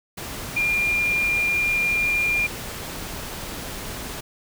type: tone in noise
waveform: sine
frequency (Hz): 2402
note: D7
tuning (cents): +38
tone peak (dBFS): -19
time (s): 0.56-2.47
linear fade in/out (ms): 10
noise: pink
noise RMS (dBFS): -33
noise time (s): 0.17-4.21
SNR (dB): +11
effects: none